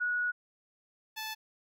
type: tone pair in turn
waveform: sine / 10% pulse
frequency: 1461 / 872.7 Hz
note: F#6 / A5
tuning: -22 / -14 cents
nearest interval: major sixth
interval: 892 cents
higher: first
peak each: -28 dBFS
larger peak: neither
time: 0-0.32 / 1.16-1.35 s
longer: first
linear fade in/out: 20 ms
effects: none